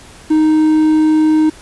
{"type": "tone with quantisation", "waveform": "triangle", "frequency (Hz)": 311, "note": "D#4", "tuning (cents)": -1, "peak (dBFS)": -6, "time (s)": [0.3, 1.5], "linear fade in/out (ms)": 10, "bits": 6, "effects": ["pink hiss -39 dBFS RMS until 1.61 s", "resampled to 24000 Hz"]}